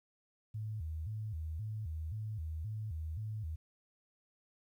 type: tone with vibrato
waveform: sine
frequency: 92.5 Hz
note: F#2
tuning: in tune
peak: -37 dBFS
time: 0.54-3.56 s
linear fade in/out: 10 ms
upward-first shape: square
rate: 1.9 Hz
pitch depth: 270 cents each way
effects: 12-bit